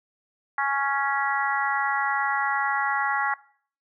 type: harmonic tone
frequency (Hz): 277.6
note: C#4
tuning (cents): +3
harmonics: 3 / 4 / 5 / 6 / 7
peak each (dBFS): -27 / -28 / -29 / -30 / -30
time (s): 0.58-3.34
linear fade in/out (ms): 2
effects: noise-tail reverb RT60 0.5 s tail -20 dB re dry